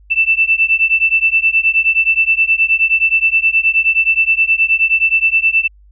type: beating tone pair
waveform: sine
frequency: 2656 / 2665.5 Hz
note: E7 / E7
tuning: +12 / +19 cents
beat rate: 9.5 Hz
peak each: -13 dBFS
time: 0.1-5.68 s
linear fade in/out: 20 ms
effects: added 50 Hz sine -42 dBFS peak until 5.91 s